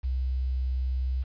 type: tone with quantisation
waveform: sine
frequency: 64.2 Hz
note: C2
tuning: 32 cents flat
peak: -25 dBFS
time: 0.03-1.24 s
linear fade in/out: 20 ms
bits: 9
effects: resampled to 11025 Hz